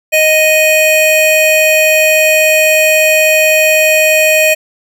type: tone pair together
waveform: square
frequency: 623.1 / 2488 Hz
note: D#5 / D#7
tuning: +2 / -1 cents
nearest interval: 2 octaves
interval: 2397 cents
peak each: -10 dBFS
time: 0.12-4.55 s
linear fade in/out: 20 ms
effects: none